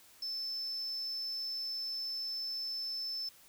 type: tone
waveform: sine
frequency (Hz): 5274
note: E8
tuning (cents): 0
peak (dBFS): -34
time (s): 0.22-3.29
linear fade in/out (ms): 5
effects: tanh soft clip ceiling -33 dBFS + white hiss -60 dBFS RMS until 3.48 s